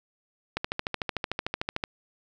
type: click train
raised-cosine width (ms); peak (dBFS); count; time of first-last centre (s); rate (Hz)
0.3; -12; 18; 0.57-1.839; 13.4
effects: none